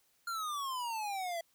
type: exponential sweep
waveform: square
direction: down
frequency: 1407 to 659.3 Hz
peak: -36 dBFS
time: 0.27-1.41 s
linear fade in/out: 5 ms
effects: white hiss -72 dBFS RMS until 1.54 s